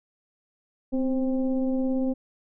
sine tone with frequency modulation, 259.2 Hz, C4, 16 cents flat, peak -22 dBFS, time 0.92-2.14 s, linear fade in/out 20 ms, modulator 268 Hz, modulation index 0.79, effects none

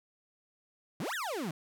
35% pulse exponential two-way sweep, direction up then down, 130.9 to 1951 to 143.9 Hz, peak -32 dBFS, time 1-1.51 s, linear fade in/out 2 ms, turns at 1.14 s, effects none

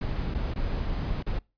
brown noise with dropouts, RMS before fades -29 dBFS, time 0.01-1.39 s, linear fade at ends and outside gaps 5 ms, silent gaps 0.341-0.346 / 0.539-0.558 / 1.227-1.264 s, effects noise-tail reverb RT60 0.3 s tail -26 dB re dry + resampled to 11025 Hz

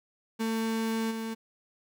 35% pulse tone with level steps, 224.2 Hz, A3, 33 cents sharp, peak -26 / -31 dBFS, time 0.39-1.35 s, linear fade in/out 20 ms, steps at 1.1 s, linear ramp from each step 20 ms, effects none

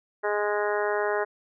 harmonic tone, 207.7 Hz, G#3, in tune, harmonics 2 / 3 / 4 / 5 / 6 / 7 / 8 / 9, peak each -27 / -30 / -32 / -34 / -38 / -34 / -36 / -36 dBFS, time 0.23-1.25 s, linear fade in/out 20 ms, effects none

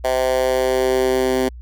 10% pulse tone with high-pass filter sweep, 129.3 Hz, C3, 20 cents flat, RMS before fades -18 dBFS, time 0.04-1.49 s, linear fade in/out 10 ms, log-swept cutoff 600 to 300 Hz, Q 3.2, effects added 60 Hz sine -33 dBFS peak until 1.61 s

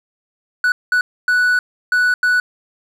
triangle tone bursts at uneven times, 1480 Hz, F#6, in tune, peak -10 dBFS, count 5, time 0.64-0.72 / 0.92-1.01 / 1.28-1.59 / 1.92-2.14 / 2.23-2.4 s, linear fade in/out 2 ms, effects none

